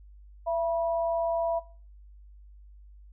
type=tone pair together; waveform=sine; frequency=670.9 / 970 Hz; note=E5 / B5; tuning=+30 / -31 cents; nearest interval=tritone; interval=639 cents; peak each=-26 / -33 dBFS; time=0.46-1.6 s; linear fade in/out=20 ms; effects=noise-tail reverb RT60 0.4 s tail -19 dB re dry + added 50 Hz sine -48 dBFS peak until 3.12 s